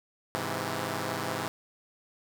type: chord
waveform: 5% pulse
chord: Ab augmented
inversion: none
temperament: equal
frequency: 103.83 / 130.81 / 164.81 Hz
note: Ab2 / C3 / E3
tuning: 0 / 0 / 0 cents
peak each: -24 dBFS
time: 0.35-1.48 s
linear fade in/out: 0 ms
effects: none

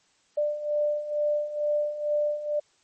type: beating tone pair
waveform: sine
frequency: 592 / 594.2 Hz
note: D5 / D5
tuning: +14 / +20 cents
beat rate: 2.2 Hz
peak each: -30 / -25 dBFS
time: 0.37-2.6 s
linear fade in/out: 10 ms
effects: white hiss -65 dBFS RMS until 2.83 s + MP3 32 kbps

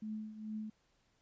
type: tone with tremolo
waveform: sine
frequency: 215.7 Hz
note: A3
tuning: 34 cents flat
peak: -37 dBFS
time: 0.02-0.7 s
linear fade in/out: 5 ms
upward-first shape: triangle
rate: 2.3 Hz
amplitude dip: 75%
effects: pink hiss -75 dBFS RMS until 1.21 s + resampled to 16000 Hz

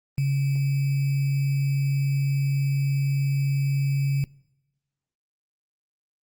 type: tone with sample-and-hold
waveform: sine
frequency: 138.3 Hz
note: C#3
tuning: 4 cents flat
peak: -20 dBFS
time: 0.18-4.24 s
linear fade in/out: 0 ms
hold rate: 2450 Hz
effects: noise-tail reverb RT60 1.0 s tail -25 dB re dry + Opus 24 kbps

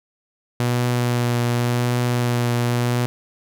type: tone with vibrato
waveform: sawtooth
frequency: 121.2 Hz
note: B2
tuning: 32 cents flat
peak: -14 dBFS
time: 0.6-3.06 s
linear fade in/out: 0 ms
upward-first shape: triangle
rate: 0.9 Hz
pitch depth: 20 cents each way
effects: none

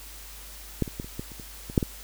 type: clicks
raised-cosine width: 3 ms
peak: -10 / -23 / -19 / -28 / -19 / -30 / -28 / -24 / -6 / -14 dBFS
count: 10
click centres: 0.823 / 0.878 / 0.999 / 1.045 / 1.195 / 1.318 / 1.398 / 1.699 / 1.778 / 1.828 s
effects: added 50 Hz sine -45 dBFS peak until 2.03 s + white hiss -45 dBFS RMS until 2.03 s

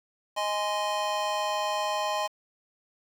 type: chord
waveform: square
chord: Ab major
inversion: second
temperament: just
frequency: 623 / 830.6 / 1038.3 Hz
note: Eb5 / Ab5 / C6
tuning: +2 / 0 / -14 cents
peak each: -32 dBFS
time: 0.36-2.28 s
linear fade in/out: 20 ms
effects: low-pass 8000 Hz 12 dB/octave + 8-bit

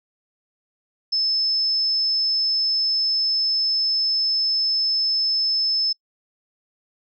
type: tone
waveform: sine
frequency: 5240 Hz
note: E8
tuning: 11 cents flat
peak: -18 dBFS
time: 1.12-5.93 s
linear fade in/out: 10 ms
effects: noise-tail reverb RT60 0.1 s tail -25 dB re dry

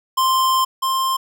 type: tone pair in turn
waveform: square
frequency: 1046.5 / 1053.2 Hz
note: C6 / C6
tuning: 0 / +11 cents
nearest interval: unison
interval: 11 cents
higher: second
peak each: -15 / -18 dBFS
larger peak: first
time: 0.17-0.65 / 0.82-1.17 s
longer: first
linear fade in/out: 10 ms
effects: none

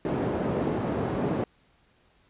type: band-pass noise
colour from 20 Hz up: white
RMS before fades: -28 dBFS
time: 0.05-1.44 s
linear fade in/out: 2 ms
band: 110 to 440 Hz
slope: 12 dB/octave
effects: pink hiss -64 dBFS RMS until 2.29 s + resampled to 8000 Hz

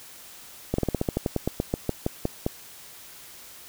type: slowing click train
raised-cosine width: 2 ms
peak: -10 dBFS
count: 17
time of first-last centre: 0.74-2.464 s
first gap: 44 ms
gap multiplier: 1.11
effects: white hiss -46 dBFS RMS until 3.68 s

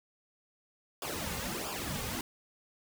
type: noise with flanger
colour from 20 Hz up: pink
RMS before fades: -37 dBFS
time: 1.02-2.21 s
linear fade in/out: 2 ms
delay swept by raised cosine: 0.49 to 3.09 ms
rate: 1.5 Hz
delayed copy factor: -0.8
effects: none

